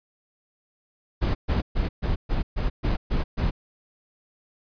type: noise bursts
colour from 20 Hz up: brown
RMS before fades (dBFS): -23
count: 9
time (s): 1.21-3.51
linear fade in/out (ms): 20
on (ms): 140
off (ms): 130
effects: resampled to 11025 Hz